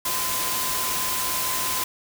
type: tone in noise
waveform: sine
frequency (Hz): 1025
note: C6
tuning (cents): -36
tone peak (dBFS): -31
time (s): 0.05-1.84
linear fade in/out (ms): 5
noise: white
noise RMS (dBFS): -26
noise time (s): 0.05-1.84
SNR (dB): -8
effects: none